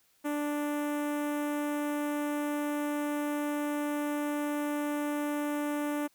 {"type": "tone with notch filter", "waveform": "sawtooth", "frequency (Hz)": 293.7, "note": "D4", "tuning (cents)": 0, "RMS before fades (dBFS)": -32, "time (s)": [0.24, 6.08], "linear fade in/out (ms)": 20, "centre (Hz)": 4500, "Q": 0.6, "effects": ["white hiss -68 dBFS RMS until 6.14 s"]}